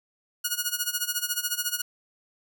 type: tone with tremolo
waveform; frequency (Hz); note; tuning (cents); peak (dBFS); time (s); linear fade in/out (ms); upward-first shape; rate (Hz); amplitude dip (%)
5% pulse; 1447; F#6; -39; -12; 0.44-1.82; 10; sine; 14; 85
effects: none